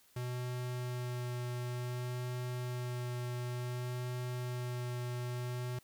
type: tone with vibrato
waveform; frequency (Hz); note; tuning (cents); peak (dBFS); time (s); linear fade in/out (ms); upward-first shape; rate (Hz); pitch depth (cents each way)
square; 123.6; B2; +2; -37; 0.16-5.79; 5; sine; 0.56; 11
effects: white hiss -66 dBFS RMS until 5.83 s